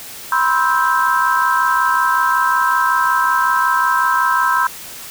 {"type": "chord", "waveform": "sine", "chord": "C major seventh", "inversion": "third", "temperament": "just", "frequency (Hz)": [981.1, 1046.5, 1308.1, 1569.8], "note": ["B5", "C6", "E6", "G6"], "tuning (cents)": [-12, 0, -14, 2], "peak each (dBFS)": -18, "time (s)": [0.32, 4.67], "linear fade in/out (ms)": 2, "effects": ["white hiss -33 dBFS RMS until 5.1 s"]}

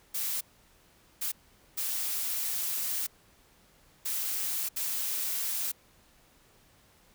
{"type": "noise bursts at uneven times", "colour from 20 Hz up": "blue", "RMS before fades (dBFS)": -32, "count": 5, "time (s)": [[0.14, 0.41], [1.21, 1.32], [1.77, 3.07], [4.05, 4.69], [4.76, 5.72]], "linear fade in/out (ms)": 10, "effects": ["pink hiss -62 dBFS RMS until 7.14 s"]}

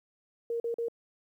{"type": "tone bursts", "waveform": "sine", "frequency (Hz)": 466.2, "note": "A#4", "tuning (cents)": 0, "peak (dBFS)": -29, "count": 3, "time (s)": [0.5, 0.884], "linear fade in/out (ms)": 2, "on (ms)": 100, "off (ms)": 42, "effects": ["11-bit"]}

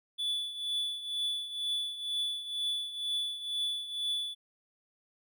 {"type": "tone with tremolo", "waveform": "triangle", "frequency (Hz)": 3456, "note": "A7", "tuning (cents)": -32, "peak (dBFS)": -27, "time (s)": [0.18, 4.35], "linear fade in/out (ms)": 20, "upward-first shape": "triangle", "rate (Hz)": 2.1, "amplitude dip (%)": 75, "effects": []}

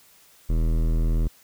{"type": "tone with hard clipping", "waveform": "sine", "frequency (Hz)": 40.47, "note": "E1", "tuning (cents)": -31, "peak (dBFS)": -21, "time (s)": [0.49, 1.28], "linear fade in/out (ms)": 10, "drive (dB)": 16, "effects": ["white hiss -55 dBFS RMS until 1.43 s"]}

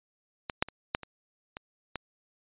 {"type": "clicks", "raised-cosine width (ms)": 0.3, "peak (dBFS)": [-16, -8, -26, -9, -25, -22, -17], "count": 7, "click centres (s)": [0.498, 0.625, 0.686, 0.949, 1.033, 1.569, 1.957], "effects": ["resampled to 8000 Hz"]}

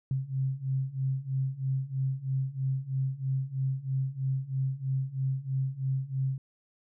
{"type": "beating tone pair", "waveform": "sine", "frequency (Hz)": [131.7, 134.8], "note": ["C3", "C#3"], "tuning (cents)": [12, -48], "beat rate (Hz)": 3.1, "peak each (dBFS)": [-32, -30], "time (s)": [0.11, 6.38], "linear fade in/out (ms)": 2, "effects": []}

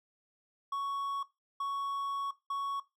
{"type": "tone bursts at uneven times", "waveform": "triangle", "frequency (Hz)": 1113, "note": "C#6", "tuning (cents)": 7, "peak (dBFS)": -30, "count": 3, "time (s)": [[0.72, 1.23], [1.6, 2.31], [2.5, 2.8]], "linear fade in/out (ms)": 5, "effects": ["noise-tail reverb RT60 0.2 s tail -17 dB re dry"]}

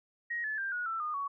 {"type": "tone with pitch steps", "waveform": "sine", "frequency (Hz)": [1885, 1728.6, 1585.1, 1453.5, 1332.9, 1222.3, 1120.8], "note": ["A#6", "A6", "G6", "F#6", "E6", "D#6", "C#6"], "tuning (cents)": [19, -31, 19, -31, 19, -31, 19], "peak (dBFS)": -32, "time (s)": [0.3, 1.28], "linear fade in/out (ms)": 10, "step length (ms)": 140, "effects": []}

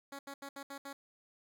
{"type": "tone bursts at uneven times", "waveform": "10% pulse", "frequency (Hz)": 278.1, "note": "C#4", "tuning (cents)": 6, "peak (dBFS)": -35, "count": 6, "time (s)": [[0.12, 0.19], [0.27, 0.34], [0.42, 0.49], [0.56, 0.63], [0.7, 0.78], [0.85, 0.93]], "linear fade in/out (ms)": 5, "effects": []}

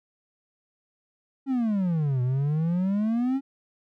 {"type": "exponential two-way sweep", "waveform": "triangle", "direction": "down then up", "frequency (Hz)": [277.5, 122.5, 277.5], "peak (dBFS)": -20, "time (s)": [1.46, 3.41], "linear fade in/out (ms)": 50, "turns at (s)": 2.22, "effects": []}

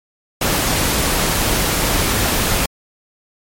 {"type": "noise", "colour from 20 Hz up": "pink", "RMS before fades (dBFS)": -17, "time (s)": [0.41, 2.66], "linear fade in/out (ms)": 5, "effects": ["MP3 64 kbps"]}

